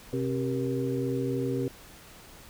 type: tone cluster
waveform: sine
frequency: 128.9 / 267.7 / 389.9 / 473.1 Hz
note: C3 / C4 / G4 / A#4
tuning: -26 / +40 / -9 / +26 cents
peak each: -32 / -31 / -32 / -34 dBFS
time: 0.13-1.68 s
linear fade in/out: 2 ms
effects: pink hiss -50 dBFS RMS until 2.49 s